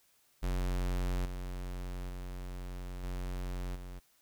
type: tone with level steps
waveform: square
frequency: 45.27 Hz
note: F#1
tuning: 37 cents flat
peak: -31 / -38 / -40 / -36 / -43 dBFS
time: 0.42-4 s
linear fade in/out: 20 ms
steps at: 1.25 / 2.09 / 3.03 / 3.75 s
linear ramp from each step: 10 ms
effects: white hiss -69 dBFS RMS until 4.21 s